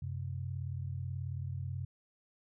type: tone pair together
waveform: sine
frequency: 92.8 / 131.24 Hz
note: F#2 / C3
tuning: +6 / +6 cents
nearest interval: tritone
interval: 600 cents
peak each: -38 / -39 dBFS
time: 0.02-1.85 s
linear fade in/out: 5 ms
effects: none